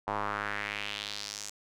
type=tone with band-pass filter sweep; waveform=square; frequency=51.6 Hz; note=G#1; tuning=10 cents flat; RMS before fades=-36 dBFS; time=0.07-1.5 s; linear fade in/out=5 ms; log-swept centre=890 to 7000 Hz; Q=2.5; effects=none